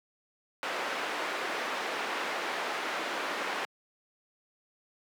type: band-pass noise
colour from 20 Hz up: white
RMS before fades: -34 dBFS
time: 0.63-3.65 s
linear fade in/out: 0 ms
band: 310 to 1900 Hz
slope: 12 dB/octave
effects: high-pass 200 Hz 12 dB/octave